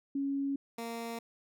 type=tone pair in turn; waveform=sine / 15% pulse; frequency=277.2 / 231.4 Hz; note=C#4 / A#3; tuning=0 / -13 cents; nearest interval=minor third; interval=313 cents; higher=first; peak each=-30 / -31 dBFS; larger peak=first; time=0.15-0.56 / 0.78-1.19 s; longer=neither; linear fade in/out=5 ms; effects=none